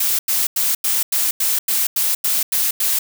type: noise bursts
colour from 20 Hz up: blue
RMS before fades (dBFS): -18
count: 11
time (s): 0-2.99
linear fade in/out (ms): 5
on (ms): 190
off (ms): 90
effects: none